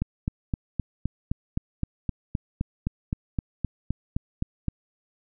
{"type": "click train", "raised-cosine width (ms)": 5, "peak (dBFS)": -13, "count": 19, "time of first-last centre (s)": [0.02, 4.683], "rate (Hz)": 3.86, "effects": []}